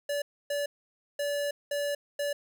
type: tone bursts at uneven times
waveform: square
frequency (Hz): 576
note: D5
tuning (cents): -34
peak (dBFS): -29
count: 5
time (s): 0.09-0.22 / 0.5-0.66 / 1.19-1.51 / 1.71-1.95 / 2.19-2.33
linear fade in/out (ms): 5
effects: none